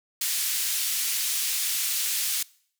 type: band-pass noise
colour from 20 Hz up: white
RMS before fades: -27 dBFS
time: 0.21-2.43 s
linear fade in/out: 5 ms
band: 2500 to 16000 Hz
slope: 12 dB/octave
effects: noise-tail reverb RT60 0.6 s tail -23 dB re dry